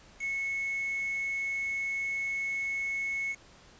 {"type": "tone with quantisation", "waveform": "sine", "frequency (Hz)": 2196, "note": "C#7", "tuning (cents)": -17, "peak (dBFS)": -30, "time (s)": [0.19, 3.36], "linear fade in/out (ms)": 50, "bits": 7, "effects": ["pink hiss -56 dBFS RMS until 3.79 s", "resampled to 16000 Hz"]}